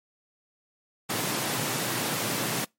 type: high-pass noise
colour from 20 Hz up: pink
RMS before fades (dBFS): -29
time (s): 1.09-2.65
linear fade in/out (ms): 10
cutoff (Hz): 110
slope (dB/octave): 96
effects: noise-tail reverb RT60 0.2 s tail -26 dB re dry + MP3 64 kbps